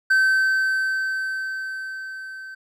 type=tone with level ramp; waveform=triangle; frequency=1543 Hz; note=G6; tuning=28 cents flat; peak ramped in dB=-12 to -33 dBFS; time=0.1-2.55 s; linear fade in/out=10 ms; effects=none